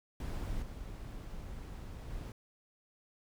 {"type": "noise with level steps", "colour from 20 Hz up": "brown", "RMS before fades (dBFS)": [-38, -44, -42], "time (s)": [0.2, 2.32], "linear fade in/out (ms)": 2, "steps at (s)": [0.62, 2.1], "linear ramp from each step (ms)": 5, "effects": []}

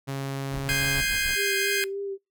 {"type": "tone with pitch glide", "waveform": "sawtooth", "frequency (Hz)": [136.8, 137.59], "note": ["C#3", "C#3"], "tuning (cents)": [-23, -13], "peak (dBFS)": -25, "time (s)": [0.07, 1.02], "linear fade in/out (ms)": 20, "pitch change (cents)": 10, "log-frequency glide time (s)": [0.47, 0.82]}
{"type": "noise with tremolo", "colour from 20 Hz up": "brown", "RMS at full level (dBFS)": -33, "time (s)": [0.51, 1.36], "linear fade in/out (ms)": 20, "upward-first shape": "triangle", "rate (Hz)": 6.7, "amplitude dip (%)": 70}
{"type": "chord", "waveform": "sawtooth", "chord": "Ab major seventh", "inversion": "third", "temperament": "equal with one note detuned", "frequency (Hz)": [1568, 1639.3, 2093, 2489], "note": ["G6", "Ab6", "C7", "Eb7"], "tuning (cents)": [0, -23, 0, 0], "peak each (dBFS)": -26, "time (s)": [0.69, 1.84], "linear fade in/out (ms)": 0}
{"type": "tone with vibrato", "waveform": "sine", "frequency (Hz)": 394.7, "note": "G4", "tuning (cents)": 12, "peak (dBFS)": -29, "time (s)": [1.35, 2.18], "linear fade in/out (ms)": 50, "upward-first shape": "sine", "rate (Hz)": 3.4, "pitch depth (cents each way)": 24}
{"effects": ["noise-tail reverb RT60 0.2 s tail -22 dB re dry"]}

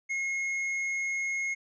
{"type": "tone with tanh clipping", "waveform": "sine", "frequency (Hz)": 2160, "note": "C#7", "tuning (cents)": -45, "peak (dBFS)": -30, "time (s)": [0.09, 1.55], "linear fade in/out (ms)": 20, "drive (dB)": 8, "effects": ["resampled to 16000 Hz"]}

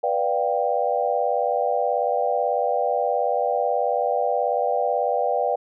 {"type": "chord", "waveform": "sine", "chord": "G dominant seventh", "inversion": "first", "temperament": "just", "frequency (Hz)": [490, 588, 705.6, 784], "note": ["B4", "D5", "F5", "G5"], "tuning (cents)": [-14, 2, 18, 0], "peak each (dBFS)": -25, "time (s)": [0.03, 5.56], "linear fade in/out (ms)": 10, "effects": []}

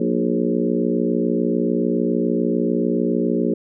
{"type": "harmonic tone with a mistuned harmonic", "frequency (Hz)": 60, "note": "B1", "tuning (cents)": -49, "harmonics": [3, 4, 5, 6, 7, 8, 9], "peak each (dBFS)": [-25, -22, -24, -24, -24, -34, -30], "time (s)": [0, 3.54], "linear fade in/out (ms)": 5, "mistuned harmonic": 4, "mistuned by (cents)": -51, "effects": []}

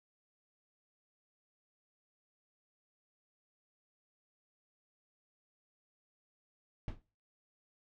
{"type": "noise with exponential decay", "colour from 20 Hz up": "brown", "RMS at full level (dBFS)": -32, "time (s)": [6.88, 7.02], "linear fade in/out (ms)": 1, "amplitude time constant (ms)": 29, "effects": ["noise-tail reverb RT60 0.4 s tail -23 dB re dry", "low-pass 4000 Hz 12 dB/octave"]}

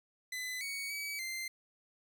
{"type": "tone with pitch steps", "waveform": "sawtooth", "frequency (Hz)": [2012, 2236, 2281, 2084], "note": ["B6", "C#7", "C#7", "C7"], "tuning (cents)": [32, 14, 49, -7], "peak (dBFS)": -34, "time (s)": [0.32, 1.48], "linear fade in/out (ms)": 5, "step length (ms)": 290, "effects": []}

